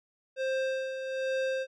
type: tone with tremolo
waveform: square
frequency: 527 Hz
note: C5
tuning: 12 cents sharp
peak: -28 dBFS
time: 0.36-1.67 s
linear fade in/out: 50 ms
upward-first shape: sine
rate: 1.2 Hz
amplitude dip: 55%
effects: low-pass 4000 Hz 12 dB/octave